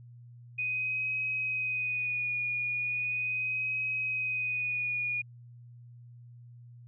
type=tone with vibrato; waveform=sine; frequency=2489 Hz; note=D#7; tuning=in tune; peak=-29 dBFS; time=0.58-5.22 s; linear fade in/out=10 ms; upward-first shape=sine; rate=0.38 Hz; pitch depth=32 cents each way; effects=added 120 Hz sine -48 dBFS peak until 6.87 s